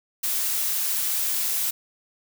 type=noise; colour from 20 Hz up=blue; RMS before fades=-25 dBFS; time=0.23-1.71 s; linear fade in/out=10 ms; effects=none